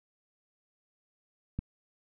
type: click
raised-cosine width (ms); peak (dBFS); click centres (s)
5; -20; 1.59
effects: none